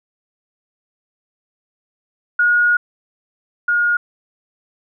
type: tone pair in turn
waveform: sine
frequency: 1442 / 1430.4 Hz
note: F#6 / F6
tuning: -45 / +41 cents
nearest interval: unison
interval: 14 cents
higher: first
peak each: -11 / -13 dBFS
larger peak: first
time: 2.39-2.77 / 3.68-3.97 s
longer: first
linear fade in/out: 5 ms
effects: none